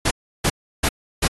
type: noise bursts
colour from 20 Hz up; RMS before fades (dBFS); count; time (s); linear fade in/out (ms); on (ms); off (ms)
pink; -18; 4; 0.05-1.28; 10; 60; 330
effects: AAC 32 kbps